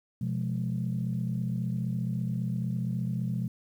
sine chord, F diminished, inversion second, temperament just, 125.72 / 174.61 / 209.5 Hz, Cb3 / F3 / Ab3, +31 / 0 / +15 cents, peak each -30 / -32 / -34 dBFS, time 0.21-3.48 s, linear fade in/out 5 ms, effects tanh soft clip ceiling -20 dBFS + 10-bit

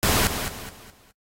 pink noise with echo, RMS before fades -20 dBFS, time 0.03-0.27 s, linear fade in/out 0 ms, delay 210 ms, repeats 4, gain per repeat -9 dB, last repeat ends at 1.11 s, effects noise-tail reverb RT60 0.1 s tail -23 dB re dry + AAC 48 kbps

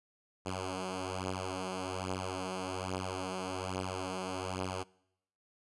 5% pulse beating tone pair, 92.5 / 93.7 Hz, F#2 / F#2, 0 / +22 cents, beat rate 1.2 Hz, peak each -29 / -26 dBFS, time 0.45-4.84 s, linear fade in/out 20 ms, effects noise-tail reverb RT60 0.8 s tail -24 dB re dry + resampled to 24000 Hz

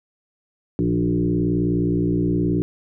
sine tone with frequency modulation, 233.6 Hz, A#3, 4 cents sharp, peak -17 dBFS, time 0.79-2.62 s, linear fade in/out 0 ms, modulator 59.1 Hz, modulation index 2.3, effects none

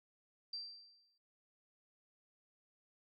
sine tone with exponential decay, 4699 Hz, D8, in tune, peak -39 dBFS, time 0.53-1.18 s, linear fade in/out 5 ms, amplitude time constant 140 ms, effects none

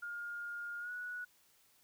sine tone with pitch glide, 1417 to 1467.8 Hz, F6 to F#6, +25 to -14 cents, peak -40 dBFS, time 0.02-1.25 s, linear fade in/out 10 ms, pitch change +61 cents, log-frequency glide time 0.8-0.91 s, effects white hiss -69 dBFS RMS until 1.83 s

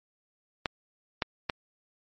clicks, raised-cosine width 0.3 ms, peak -11 dBFS, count 3, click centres 0.658 / 1.222 / 1.498 s, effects MP3 32 kbps

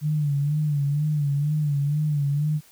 sine tone with vibrato, 146.83 Hz, D3, in tune, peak -20 dBFS, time 0.01-2.61 s, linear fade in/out 50 ms, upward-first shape sine, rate 2.1 Hz, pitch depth 71 cents each way, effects white hiss -54 dBFS RMS until 2.71 s

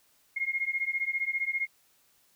sine beating tone pair, 2137 / 2152 Hz, C7 / C7, +36 / +48 cents, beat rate 15 Hz, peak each -31 dBFS, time 0.36-1.67 s, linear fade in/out 10 ms, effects white hiss -66 dBFS RMS until 2.35 s

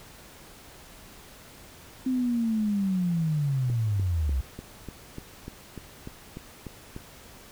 sine linear sweep, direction down, 261.5 to 62.2 Hz, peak -23 dBFS, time 2.06-4.41 s, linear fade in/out 5 ms
click train, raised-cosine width 3 ms, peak -24 dBFS, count 12, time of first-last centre 3.7-6.964 s, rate 3.37 Hz
effects pink hiss -49 dBFS RMS until 7.51 s

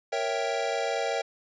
square chord, A# diminished seventh, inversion none, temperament equal, 466.2 / 554.4 / 659.3 / 784 Hz, A#4 / C#5 / E5 / G5, 0 / 0 / 0 / 0 cents, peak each -33 dBFS, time 0.12-1.22 s, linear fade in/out 10 ms, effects resampled to 16000 Hz

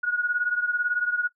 sine beating tone pair, 1449 / 1467 Hz, F#6 / F#6, -37 / -15 cents, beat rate 18 Hz, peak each -24 / -28 dBFS, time 0.03-1.28 s, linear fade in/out 10 ms, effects noise-tail reverb RT60 0.1 s tail -19 dB re dry

